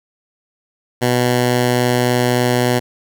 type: tone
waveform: 10% pulse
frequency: 123.47 Hz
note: B2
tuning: in tune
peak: -5 dBFS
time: 1.01-2.8 s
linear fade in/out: 20 ms
effects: none